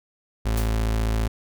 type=tone; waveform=35% pulse; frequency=55 Hz; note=A1; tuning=in tune; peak=-19 dBFS; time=0.45-1.28 s; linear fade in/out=10 ms
type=noise with exponential decay; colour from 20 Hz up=white; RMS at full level=-30 dBFS; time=0.57-0.77 s; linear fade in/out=5 ms; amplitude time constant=43 ms
effects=none